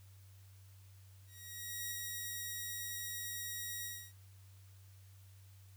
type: tone with ADSR envelope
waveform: 5% pulse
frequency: 1901 Hz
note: A#6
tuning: 33 cents sharp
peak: -28 dBFS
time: 1.26-4.13 s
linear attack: 650 ms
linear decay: 11 ms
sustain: -2 dB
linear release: 280 ms
effects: added 96 Hz sine -56 dBFS peak until 5.76 s + white hiss -68 dBFS RMS until 5.76 s